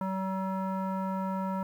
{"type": "tone with low-pass filter", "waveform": "square", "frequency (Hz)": 190.3, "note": "F#3", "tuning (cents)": 49, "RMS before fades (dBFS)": -32, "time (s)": [0.01, 1.63], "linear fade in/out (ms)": 2, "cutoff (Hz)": 1100, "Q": 5.1, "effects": ["10-bit"]}